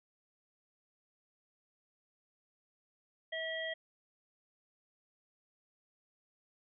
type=harmonic tone; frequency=646 Hz; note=E5; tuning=35 cents flat; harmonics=1 / 3 / 5; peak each=-40 / -39 / -43 dBFS; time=3.32-3.74 s; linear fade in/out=10 ms; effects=none